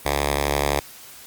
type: tone with notch filter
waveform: 5% pulse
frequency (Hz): 71.8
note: D2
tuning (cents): -39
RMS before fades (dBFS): -22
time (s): 0.05-0.8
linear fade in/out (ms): 10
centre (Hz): 200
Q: 0.65
effects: white hiss -43 dBFS RMS until 1.26 s + Opus 32 kbps